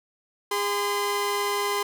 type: tone pair together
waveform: sawtooth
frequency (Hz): 407.1 / 1025.8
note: G#4 / C6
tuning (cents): -35 / -35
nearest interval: octave + major third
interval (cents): 1600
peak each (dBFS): -23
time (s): 0.51-1.83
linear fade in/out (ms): 5
effects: none